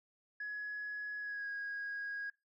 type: tone with pitch glide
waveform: sine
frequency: 1683 to 1644.6 Hz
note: G#6 to G#6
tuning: +23 to -17 cents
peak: -37 dBFS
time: 0.4-2.3 s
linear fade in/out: 5 ms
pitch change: -40 cents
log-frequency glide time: 1.18-1.49 s
effects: noise-tail reverb RT60 0.2 s tail -19 dB re dry + tanh soft clip ceiling -35 dBFS